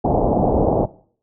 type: low-pass noise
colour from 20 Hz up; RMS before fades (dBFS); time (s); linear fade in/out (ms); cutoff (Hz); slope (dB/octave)
white; -17; 0.04-0.86; 10; 790; 48
effects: noise-tail reverb RT60 0.5 s tail -19 dB re dry